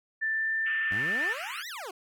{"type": "tone with pitch glide", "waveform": "sine", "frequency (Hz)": [1771, 1783.3], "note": ["A6", "A6"], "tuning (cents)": [11, 23], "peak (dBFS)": -26, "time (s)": [0.21, 1.34], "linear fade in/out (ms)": 20, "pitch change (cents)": 12, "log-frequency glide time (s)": [0.32, 0.56]}
{"type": "band-pass noise", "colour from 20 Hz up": "white", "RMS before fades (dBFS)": -40, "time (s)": [0.65, 1.63], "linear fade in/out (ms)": 20, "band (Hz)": [1200, 3000], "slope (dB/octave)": 96}
{"type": "exponential two-way sweep", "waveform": "20% pulse", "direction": "up then down", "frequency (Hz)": [85.6, 2039, 341.2], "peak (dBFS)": -32, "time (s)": [0.91, 1.91], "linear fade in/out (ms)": 5, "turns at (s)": 1.68}
{"effects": []}